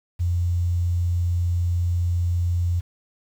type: tone with quantisation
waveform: sine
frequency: 87.31 Hz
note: F2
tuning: in tune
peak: -19 dBFS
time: 0.19-2.81 s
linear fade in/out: 20 ms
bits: 8
effects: none